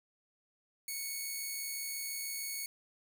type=tone; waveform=5% pulse; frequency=2217 Hz; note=C#7; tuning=in tune; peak=-27 dBFS; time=0.88-2.66 s; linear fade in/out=2 ms; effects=11-bit